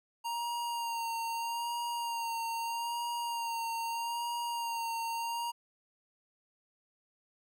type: tone with vibrato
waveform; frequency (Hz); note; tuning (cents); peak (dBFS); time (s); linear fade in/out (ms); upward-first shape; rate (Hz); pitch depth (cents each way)
square; 932.3; A#5; 0; -34; 0.24-5.52; 20; sine; 0.79; 28
effects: none